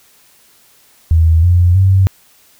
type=tone with pitch steps; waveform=sine; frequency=81.3 / 88.15 / 95.57 Hz; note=E2 / F2 / G2; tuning=-23 / +17 / -43 cents; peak=-6 dBFS; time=1.11-2.07 s; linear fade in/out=0 ms; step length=320 ms; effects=white hiss -49 dBFS RMS until 2.59 s